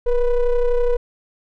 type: ring-modulated tone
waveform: triangle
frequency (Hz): 249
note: B3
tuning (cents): +14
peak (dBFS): -9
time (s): 0.06-0.97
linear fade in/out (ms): 10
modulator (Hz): 233
effects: none